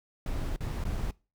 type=noise with dropouts; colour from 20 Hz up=brown; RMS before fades=-32 dBFS; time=0.26-1.11 s; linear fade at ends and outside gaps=2 ms; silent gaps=0.562-0.606 / 0.84-0.851 s; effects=noise-tail reverb RT60 0.3 s tail -22 dB re dry